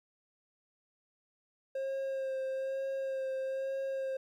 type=tone with vibrato; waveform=triangle; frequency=534 Hz; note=C5; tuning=35 cents sharp; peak=-31 dBFS; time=1.75-4.17 s; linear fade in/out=5 ms; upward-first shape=sine; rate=1.1 Hz; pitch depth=18 cents each way; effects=12-bit